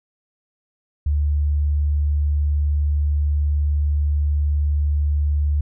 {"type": "tone", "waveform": "sine", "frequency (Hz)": 73.42, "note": "D2", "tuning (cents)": 0, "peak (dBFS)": -16, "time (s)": [1.06, 5.61], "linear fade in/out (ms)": 5, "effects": []}